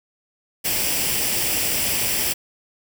white noise with comb filter, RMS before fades -22 dBFS, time 0.64-2.34 s, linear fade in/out 20 ms, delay 0.38 ms, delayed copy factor +0.55, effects none

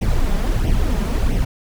brown noise with flanger, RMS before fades -17 dBFS, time 0.01-1.45 s, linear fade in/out 10 ms, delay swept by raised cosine 0.34 to 5.04 ms, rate 1.5 Hz, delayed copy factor +0.7, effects none

